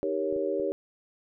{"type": "chord", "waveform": "sine", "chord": "Eb dominant seventh", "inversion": "none", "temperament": "equal", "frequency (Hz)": [311.1, 392, 466.2, 554.4], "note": ["Eb4", "G4", "Bb4", "Db5"], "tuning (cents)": [0, 0, 0, 0], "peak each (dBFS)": [-34, -30, -33, -31], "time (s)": [0.03, 0.72], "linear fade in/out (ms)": 0}
{"type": "clicks", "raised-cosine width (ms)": 2, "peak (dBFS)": -32, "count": 3, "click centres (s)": [0.326, 0.363, 0.599]}
{"effects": []}